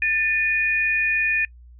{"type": "tone pair together", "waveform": "sine", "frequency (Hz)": [1783, 2460], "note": ["A6", "D#7"], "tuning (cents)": [22, -20], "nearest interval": "tritone", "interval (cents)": 558, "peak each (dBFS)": [-23, -19], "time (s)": [0.02, 1.45], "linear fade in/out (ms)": 2, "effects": ["noise-tail reverb RT60 0.1 s tail -25 dB re dry", "added 60 Hz sine -43 dBFS peak until 1.79 s"]}